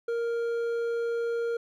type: tone with hard clipping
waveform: triangle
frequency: 466.6 Hz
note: A#4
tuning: 2 cents sharp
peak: -28 dBFS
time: 0.08-1.57 s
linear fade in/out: 5 ms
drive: 9 dB
effects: none